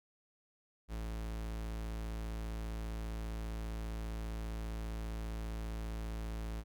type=tone; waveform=45% pulse; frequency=55 Hz; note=A1; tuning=in tune; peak=-38 dBFS; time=0.88-6.64 s; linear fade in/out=50 ms; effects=none